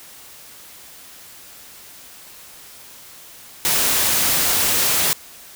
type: noise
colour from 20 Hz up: white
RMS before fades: -18 dBFS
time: 3.65-5.13 s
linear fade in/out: 0 ms
effects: white hiss -42 dBFS RMS until 5.55 s